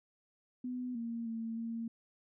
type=tone with pitch steps; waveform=sine; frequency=249.9 / 231.8 / 226.6 / 229.3 Hz; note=B3 / A#3 / A#3 / A#3; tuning=+21 / -10 / -49 / -28 cents; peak=-36 dBFS; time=0.64-1.88 s; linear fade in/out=5 ms; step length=310 ms; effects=none